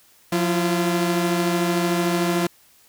sawtooth tone pair together, 176.9 / 340.4 Hz, F3 / F4, +23 / -44 cents, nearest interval major seventh, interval 1133 cents, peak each -18 dBFS, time 0.32-2.47 s, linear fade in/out 5 ms, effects white hiss -55 dBFS RMS until 2.88 s

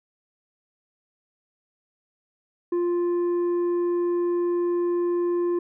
sine tone with tanh clipping, 349.2 Hz, F4, in tune, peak -22 dBFS, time 2.72-5.59 s, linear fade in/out 5 ms, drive 5 dB, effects none

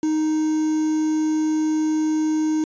triangle tone with quantisation, 311.1 Hz, D#4, in tune, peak -16 dBFS, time 0.03-2.64 s, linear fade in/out 2 ms, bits 6, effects resampled to 16000 Hz

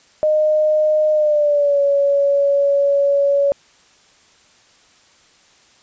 sine tone with pitch glide, 614 to 563 Hz, D#5 to C#5, -23 to +27 cents, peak -12 dBFS, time 0.23-3.52 s, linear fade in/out 0 ms, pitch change -150 cents, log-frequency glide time 1.12-1.81 s, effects white hiss -52 dBFS RMS until 5.82 s + resampled to 16000 Hz

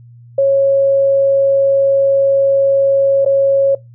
sine tone with dropouts, 549 Hz, C#5, 17 cents flat, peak -8 dBFS, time 0.38-3.75 s, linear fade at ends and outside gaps 5 ms, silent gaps 3.249-3.26 s, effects noise-tail reverb RT60 0.2 s tail -22 dB re dry + added 119 Hz sine -37 dBFS peak until 3.94 s

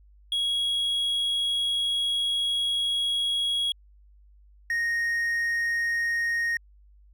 triangle tone pair in turn, 3317 / 1861.6 Hz, G#7 / A#6, -3 / -3 cents, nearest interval minor seventh, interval 1000 cents, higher first, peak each -22 dBFS, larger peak neither, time 0.32-3.72 / 4.7-6.57 s, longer first, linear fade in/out 2 ms, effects added 50 Hz sine -52 dBFS peak until 7.13 s

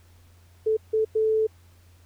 sine tone bursts at uneven times, 437.6 Hz, A4, 9 cents flat, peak -19 dBFS, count 3, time 0.66-0.77 / 0.93-1.05 / 1.15-1.47 s, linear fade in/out 10 ms, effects added 87 Hz sine -52 dBFS peak until 2.05 s + pink hiss -61 dBFS RMS until 2.05 s

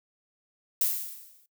violet noise with exponential decay, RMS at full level -23 dBFS, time 0.81-1.46 s, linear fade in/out 2 ms, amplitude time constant 140 ms, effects noise-tail reverb RT60 0.1 s tail -19 dB re dry

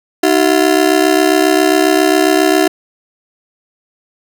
30% pulse ring-modulated tone, 344.4 Hz, F4, 24 cents flat, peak -3 dBFS, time 0.23-2.68 s, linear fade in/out 5 ms, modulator 33.7 Hz, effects none

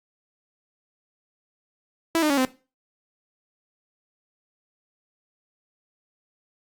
sawtooth tone with pitch steps, 329.6 / 304 / 280.4 / 258.6 Hz, E4 / D#4 / C#4 / C4, 0 / -40 / +20 / -20 cents, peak -15 dBFS, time 2.15-2.45 s, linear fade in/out 0 ms, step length 75 ms, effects noise-tail reverb RT60 0.3 s tail -17 dB re dry + Opus 48 kbps

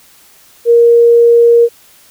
sine tone, 469.7 Hz, A#4, 13 cents sharp, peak -3 dBFS, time 0.65-1.69 s, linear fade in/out 50 ms, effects white hiss -44 dBFS RMS until 2.1 s

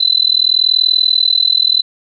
sine tone with amplitude modulation, 4020 Hz, B7, 30 cents sharp, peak -5 dBFS, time 0-1.82 s, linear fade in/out 10 ms, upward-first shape sine, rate 40.7 Hz, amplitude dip 100%, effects none

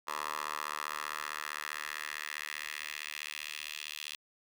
10% pulse tone with high-pass filter sweep, 75.3 Hz, D2, 44 cents sharp, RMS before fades -40 dBFS, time 0.07-4.16 s, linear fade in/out 10 ms, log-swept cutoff 1000 to 3000 Hz, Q 2.2, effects none

